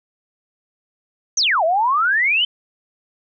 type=exponential two-way sweep; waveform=sine; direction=down then up; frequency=6600 to 622.3 to 3120 Hz; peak=-14 dBFS; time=1.37-2.45 s; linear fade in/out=5 ms; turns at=1.64 s; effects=none